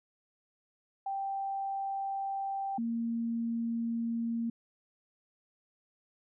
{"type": "tone pair in turn", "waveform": "sine", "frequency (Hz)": [784, 231.3], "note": ["G5", "A#3"], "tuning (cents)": [0, -13], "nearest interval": "octave + major sixth", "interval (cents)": 2113, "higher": "first", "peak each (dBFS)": [-32, -30], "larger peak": "second", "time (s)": [[1.06, 2.78], [2.78, 4.5]], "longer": "neither", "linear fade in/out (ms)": 5, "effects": []}